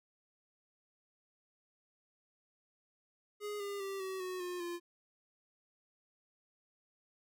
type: tone with pitch steps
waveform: square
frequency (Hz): 415.3 / 403 / 391.1 / 379.5 / 368.3 / 357.4 / 346.8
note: G#4 / G4 / G4 / F#4 / F#4 / F4 / F4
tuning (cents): 0 / +48 / -4 / +44 / -8 / +40 / -12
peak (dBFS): -39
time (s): 3.4-4.8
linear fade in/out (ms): 50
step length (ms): 200
effects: none